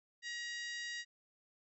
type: harmonic tone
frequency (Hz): 951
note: A#5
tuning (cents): +34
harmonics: 2 / 3 / 4 / 5 / 6 / 7 / 8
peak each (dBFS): -42 / -51 / -49 / -50 / -54 / -56 / -58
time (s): 0.22-1.05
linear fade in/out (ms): 50
effects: none